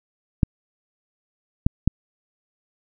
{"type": "clicks", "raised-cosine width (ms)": 5, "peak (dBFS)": -3, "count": 3, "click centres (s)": [0.432, 1.665, 1.876], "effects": []}